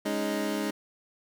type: chord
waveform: 25% pulse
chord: Ab suspended fourth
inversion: none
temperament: equal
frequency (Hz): 207.7 / 277.2 / 311.1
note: Ab3 / Db4 / Eb4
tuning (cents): 0 / 0 / 0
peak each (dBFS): -28 / -31 / -28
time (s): 0.05-0.71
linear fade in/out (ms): 10
effects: none